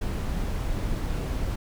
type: noise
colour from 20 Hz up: brown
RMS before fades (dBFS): -28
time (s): 0.01-1.56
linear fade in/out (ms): 10
effects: none